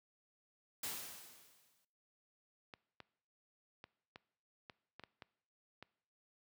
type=noise with exponential decay; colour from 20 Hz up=white; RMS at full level=-40 dBFS; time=0.83-1.85 s; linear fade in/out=5 ms; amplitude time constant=220 ms
type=clicks; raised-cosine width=0.3 ms; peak=-34 dBFS; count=9; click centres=2.738 / 3.003 / 3.841 / 4.159 / 4.698 / 4.996 / 5.037 / 5.222 / 5.826 s
effects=noise-tail reverb RT60 0.7 s tail -21 dB re dry + high-pass 80 Hz 12 dB/octave